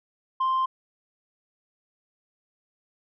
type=tone; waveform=sine; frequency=1047 Hz; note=C6; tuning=1 cent sharp; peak=-19 dBFS; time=0.4-0.66 s; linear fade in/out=10 ms; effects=tanh soft clip ceiling -20 dBFS